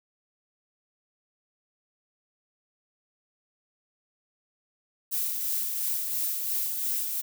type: noise with tremolo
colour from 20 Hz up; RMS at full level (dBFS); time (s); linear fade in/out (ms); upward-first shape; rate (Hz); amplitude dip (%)
violet; -28; 5.11-7.22; 20; sine; 2.9; 35
effects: none